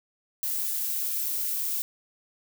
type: noise with amplitude modulation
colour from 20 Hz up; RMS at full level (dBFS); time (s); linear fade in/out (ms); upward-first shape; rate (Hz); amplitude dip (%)
violet; -28; 0.43-1.82; 0; sine; 149; 25
effects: none